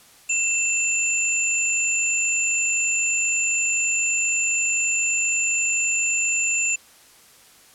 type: tone pair together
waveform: sine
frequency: 2679 / 7152 Hz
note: E7 / A8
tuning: +27 / +27 cents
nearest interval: octave + perfect fourth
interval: 1700 cents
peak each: -22 dBFS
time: 0.29-6.76 s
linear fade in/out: 10 ms
effects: white hiss -51 dBFS RMS until 7.74 s + low-pass 12000 Hz 12 dB/octave